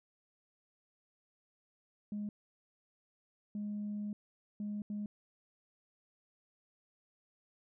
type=tone bursts at uneven times; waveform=sine; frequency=207.7 Hz; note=G#3; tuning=in tune; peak=-35 dBFS; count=4; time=2.12-2.29 / 3.55-4.13 / 4.6-4.82 / 4.9-5.06 s; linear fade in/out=2 ms; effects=tanh soft clip ceiling -33 dBFS